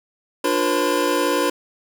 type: tone cluster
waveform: square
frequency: 296.8 / 354.6 / 477.9 / 536 / 1012 Hz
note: D4 / F4 / A#4 / C5 / B5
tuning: +18 / +26 / +43 / +42 / +42 cents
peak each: -25 dBFS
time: 0.44-1.5 s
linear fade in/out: 5 ms
effects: none